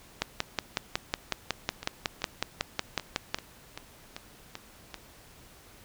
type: two click trains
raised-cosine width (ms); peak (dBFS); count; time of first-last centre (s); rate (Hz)
0.2; -20 / -9; 9 / 18; 1.83-4.943 / 0.22-3.345; 2.57 / 5.44
effects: pink hiss -54 dBFS RMS until 5.84 s